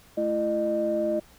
sine tone cluster, 219 / 336.6 / 609 Hz, A3 / E4 / D#5, -8 / +36 / -37 cents, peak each -31 / -28 / -24 dBFS, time 0.17-1.2 s, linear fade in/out 10 ms, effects tanh soft clip ceiling -15 dBFS + pink hiss -55 dBFS RMS until 1.38 s

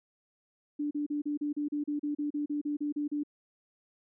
sine tone bursts, 293.7 Hz, D4, in tune, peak -29 dBFS, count 16, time 0.79-3.235 s, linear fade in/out 10 ms, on 120 ms, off 35 ms, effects none

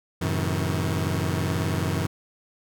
sawtooth chord, F# diminished seventh, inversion none, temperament just, 92.5 / 111 / 133.2 / 159.84 Hz, F#2 / A2 / C3 / Eb3, 0 / +16 / +31 / +47 cents, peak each -23 / -28 / -27 / -24 dBFS, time 0.21-2.07 s, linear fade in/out 10 ms, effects none

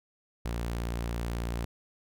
sawtooth tone, 58.27 Hz, A#1, in tune, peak -27 dBFS, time 0.45-1.65 s, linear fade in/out 5 ms, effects none

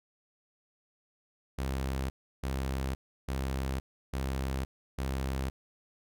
sawtooth tone bursts, 66.5 Hz, C2, 29 cents sharp, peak -27 dBFS, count 5, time 1.58-5.5 s, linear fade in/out 10 ms, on 520 ms, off 330 ms, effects none

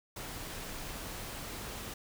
pink noise, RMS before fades -42 dBFS, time 0.16-1.94 s, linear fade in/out 5 ms, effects none

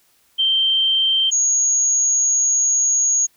sine tone pair in turn, 3136 / 6645 Hz, G7 / G#8, 0 / 0 cents, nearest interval octave + minor second, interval 1300 cents, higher second, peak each -14 dBFS, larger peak neither, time 0.38-1.31 / 1.31-3.27 s, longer second, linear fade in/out 20 ms, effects white hiss -59 dBFS RMS until 3.36 s

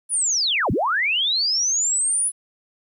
sine linear two-way sweep, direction down then up, 10120 to 65.41 to 10120 Hz, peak -18 dBFS, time 0.09-2.32 s, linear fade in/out 50 ms, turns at 0.71 s, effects 10-bit

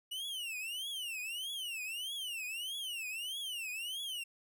45% pulse tone with vibrato, 2886 Hz, F#7, 44 cents flat, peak -38 dBFS, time 0.11-4.24 s, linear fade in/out 10 ms, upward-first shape triangle, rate 1.6 Hz, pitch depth 290 cents each way, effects none

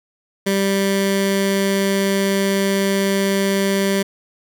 15% pulse tone with notch filter, 196 Hz, G3, in tune, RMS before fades -18 dBFS, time 0.46-4.03 s, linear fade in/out 10 ms, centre 770 Hz, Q 1.9, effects none

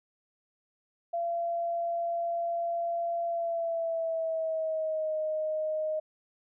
sine tone with pitch glide, 682 to 621.8 Hz, F5 to D#5, -41 to -1 cents, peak -28 dBFS, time 1.13-6 s, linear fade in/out 10 ms, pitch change -160 cents, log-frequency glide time 3.25-5.17 s, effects none

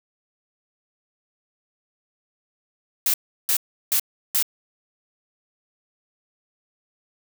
blue noise bursts, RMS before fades -20 dBFS, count 4, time 3.06-4.426 s, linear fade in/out 2 ms, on 79 ms, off 350 ms, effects none

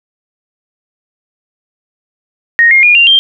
sine tone with pitch steps, 1864.7 / 2130 / 2432 / 2778 / 3172 Hz, A#6 / C7 / D#7 / F7 / G7, 0 / +30 / -40 / -10 / +20 cents, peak -3 dBFS, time 2.59-3.19 s, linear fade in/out 0 ms, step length 120 ms, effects none

